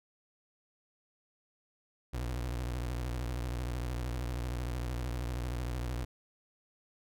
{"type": "tone with vibrato", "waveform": "30% pulse", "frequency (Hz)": 61, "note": "B1", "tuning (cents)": -21, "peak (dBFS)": -31, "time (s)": [2.13, 6.05], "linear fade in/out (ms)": 10, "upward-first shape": "sine", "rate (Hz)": 13, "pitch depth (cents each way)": 140, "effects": []}